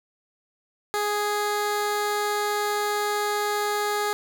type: tone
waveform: 15% pulse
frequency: 415.3 Hz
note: G#4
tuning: in tune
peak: -17 dBFS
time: 0.94-4.13 s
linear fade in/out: 0 ms
effects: none